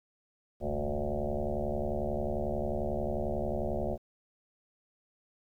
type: tone with frequency modulation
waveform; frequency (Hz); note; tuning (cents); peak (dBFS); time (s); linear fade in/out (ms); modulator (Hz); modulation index
sine; 293.7; D4; 0; -29; 0.6-3.98; 50; 71.2; 5.5
effects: 11-bit